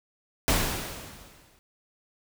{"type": "noise with exponential decay", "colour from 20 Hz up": "pink", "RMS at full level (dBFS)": -22, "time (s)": [0.48, 1.59], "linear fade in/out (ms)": 0, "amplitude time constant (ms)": 240, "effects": []}